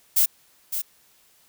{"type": "noise with echo", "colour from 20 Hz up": "violet", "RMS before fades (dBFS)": -18, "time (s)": [0.16, 0.26], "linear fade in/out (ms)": 10, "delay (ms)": 560, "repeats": 1, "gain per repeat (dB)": -9, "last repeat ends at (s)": 0.82, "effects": ["white hiss -59 dBFS RMS until 1.48 s"]}